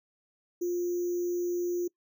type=tone with sample-and-hold; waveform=sine; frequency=351.4 Hz; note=F4; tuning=11 cents sharp; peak=-27 dBFS; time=0.61-1.88 s; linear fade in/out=10 ms; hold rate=6300 Hz; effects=noise-tail reverb RT60 0.1 s tail -23 dB re dry